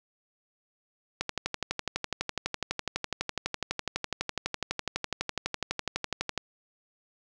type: click train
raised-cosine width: 0.2 ms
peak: -12 dBFS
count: 63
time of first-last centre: 1.21-6.377 s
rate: 12 Hz
effects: none